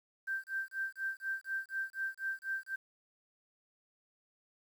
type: tone with tremolo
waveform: sine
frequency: 1568 Hz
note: G6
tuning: in tune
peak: -32 dBFS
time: 0.27-2.76 s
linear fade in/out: 10 ms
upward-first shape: sine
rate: 4.1 Hz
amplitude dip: 100%
effects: 10-bit